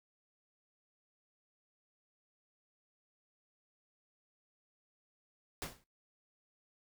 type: noise with exponential decay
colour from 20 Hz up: pink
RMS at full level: -37 dBFS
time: 5.62-5.84 s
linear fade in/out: 0 ms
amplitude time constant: 47 ms
effects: noise-tail reverb RT60 0.2 s tail -19 dB re dry